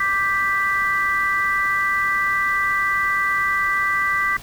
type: chord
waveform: sine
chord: G major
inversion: second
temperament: equal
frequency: 1174.7 / 1568 / 1975.5 Hz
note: D6 / G6 / B6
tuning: 0 / 0 / 0 cents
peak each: -22 / -25 / -20 dBFS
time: 0-4.37 s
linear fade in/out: 5 ms
effects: pink hiss -40 dBFS RMS until 4.42 s